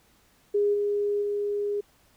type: tone with level steps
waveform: sine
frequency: 410 Hz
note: G#4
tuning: 22 cents flat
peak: -20 / -23 / -25 dBFS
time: 0.54-1.81 s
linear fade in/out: 10 ms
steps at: 0.73 / 1.21 s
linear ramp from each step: 20 ms
effects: pink hiss -62 dBFS RMS until 2.16 s